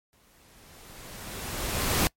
pink noise with exponential growth, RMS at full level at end -23 dBFS, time 0.13-2.07 s, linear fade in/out 0 ms, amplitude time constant 420 ms, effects noise-tail reverb RT60 0.1 s tail -24 dB re dry + MP3 64 kbps

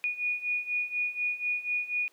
sine beating tone pair, 2454 / 2458.1 Hz, D#7 / D#7, -25 / -22 cents, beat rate 4.1 Hz, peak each -33 / -30 dBFS, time 0.04-2.08 s, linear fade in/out 0 ms, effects pink hiss -64 dBFS RMS until 2.12 s + high-pass 400 Hz 12 dB/octave

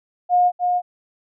sine tone with echo, 716 Hz, F5, 43 cents sharp, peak -12 dBFS, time 0.29-0.52 s, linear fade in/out 50 ms, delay 300 ms, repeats 1, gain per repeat -4 dB, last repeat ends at 0.82 s, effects none

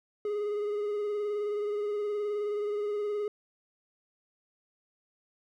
triangle tone with vibrato, 415.3 Hz, G#4, in tune, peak -27 dBFS, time 0.25-3.28 s, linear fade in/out 2 ms, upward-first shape sine, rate 19 Hz, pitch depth 28 cents each way, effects none

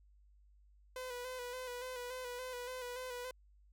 sawtooth tone with vibrato, 500 Hz, B4, 21 cents sharp, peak -38 dBFS, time 0.96-3.31 s, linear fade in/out 2 ms, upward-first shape square, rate 3.5 Hz, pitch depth 35 cents each way, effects added 50 Hz sine -62 dBFS peak until 3.72 s

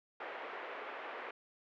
pink band-pass noise, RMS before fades -45 dBFS, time 0.2-1.31 s, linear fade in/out 5 ms, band 420 to 2400 Hz, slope 24 dB/octave, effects none

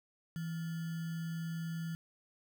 sine tone with sample-and-hold, 164.81 Hz, E3, in tune, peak -36 dBFS, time 0.36-1.95 s, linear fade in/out 0 ms, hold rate 1575 Hz, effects none

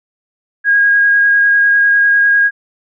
sine tone with vibrato, 1636 Hz, G#6, 26 cents flat, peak -7 dBFS, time 0.64-2.51 s, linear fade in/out 50 ms, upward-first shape sine, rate 10 Hz, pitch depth 12 cents each way, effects none

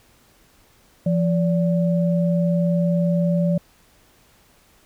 sine tone pair together, 171.9 / 578.2 Hz, F3 / D5, -27 / -27 cents, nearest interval octave + major sixth, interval 2100 cents, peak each -17 / -24 dBFS, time 1.06-3.58 s, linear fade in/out 5 ms, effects pink hiss -56 dBFS RMS until 4.85 s

